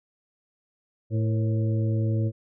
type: harmonic tone with a mistuned harmonic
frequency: 110 Hz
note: A2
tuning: in tune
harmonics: 1 / 2 / 3 / 4 / 5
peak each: -22 / -33 / -33 / -39 / -38 dBFS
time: 1.1-2.32 s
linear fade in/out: 50 ms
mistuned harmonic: 4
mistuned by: +81 cents
effects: none